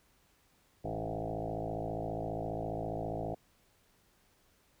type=tone with frequency modulation; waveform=sine; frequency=400.2 Hz; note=G4; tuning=36 cents sharp; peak=-34 dBFS; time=0.84-3.35 s; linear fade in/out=10 ms; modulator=54.8 Hz; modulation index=6.3; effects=pink hiss -69 dBFS RMS until 4.8 s